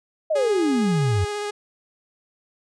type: exponential sweep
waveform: sine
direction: down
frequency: 656 to 87.4 Hz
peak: -18 dBFS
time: 0.3-1.25 s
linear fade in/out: 10 ms
type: tone with vibrato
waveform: sawtooth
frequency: 414.1 Hz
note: G#4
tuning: 5 cents flat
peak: -22 dBFS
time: 0.35-1.51 s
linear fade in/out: 10 ms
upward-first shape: square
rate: 15 Hz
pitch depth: 10 cents each way
effects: resampled to 22050 Hz